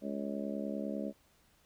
harmonic tone, 70 Hz, C#2, 18 cents sharp, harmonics 3 / 4 / 5 / 6 / 7 / 8 / 9, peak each -38 / -41 / -46 / -47 / -53 / -42 / -45 dBFS, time 0.01-1.13 s, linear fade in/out 50 ms, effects pink hiss -68 dBFS RMS until 1.65 s

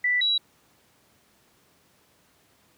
sine tone pair in turn, 1975.5 / 3899 Hz, B6 / B7, 0 / -23 cents, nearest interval octave, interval 1177 cents, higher second, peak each -20 dBFS, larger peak neither, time 0.04-0.21 / 0.21-0.38 s, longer neither, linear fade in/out 5 ms, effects pink hiss -62 dBFS RMS until 2.77 s + high-pass 100 Hz 12 dB/octave

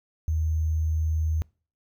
sine tone with sample-and-hold, 79.1 Hz, D#2, 29 cents sharp, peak -22 dBFS, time 0.28-1.42 s, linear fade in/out 0 ms, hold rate 6300 Hz, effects noise-tail reverb RT60 0.4 s tail -26 dB re dry

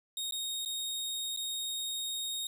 sawtooth tone with dropouts, 3727 Hz, A#7, 1 cent flat, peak -31 dBFS, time 0.17-2.47 s, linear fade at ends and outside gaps 2 ms, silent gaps 0.31-0.322 / 0.65-0.658 / 1.364-1.372 s, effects none

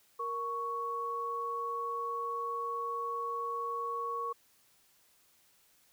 sine tone pair together, 467.7 / 1112.4 Hz, A#4 / C#6, +6 / +6 cents, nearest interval octave + minor third, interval 1500 cents, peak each -40 / -34 dBFS, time 0.19-4.33 s, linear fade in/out 10 ms, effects white hiss -67 dBFS RMS until 5.92 s

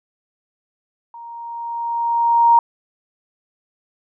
sine tone with level ramp, 935 Hz, A#5, 5 cents sharp, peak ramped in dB -34 to -7 dBFS, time 1.14-2.59 s, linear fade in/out 2 ms, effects none

